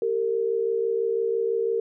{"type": "tone pair together", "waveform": "sine", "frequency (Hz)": [392, 458], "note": ["G4", "A#4"], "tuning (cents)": [0, -31], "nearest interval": "minor third", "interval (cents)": 269, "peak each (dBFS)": [-27, -23], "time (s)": [0.02, 1.8], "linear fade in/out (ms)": 2, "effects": []}